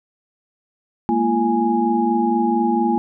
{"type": "tone cluster", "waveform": "sine", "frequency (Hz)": [209.1, 233.4, 341.2, 830], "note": ["G#3", "A#3", "F4", "G#5"], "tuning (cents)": [12, 2, -40, -1], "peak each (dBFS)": [-26, -19, -21, -20], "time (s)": [1.09, 2.98], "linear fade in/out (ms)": 0, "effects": []}